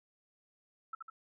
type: tone with echo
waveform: sine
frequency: 1318.5 Hz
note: E6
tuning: in tune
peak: -37 dBFS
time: 0.93-0.95 s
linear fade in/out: 5 ms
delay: 75 ms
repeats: 2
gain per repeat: -4 dB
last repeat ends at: 1.1 s
effects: none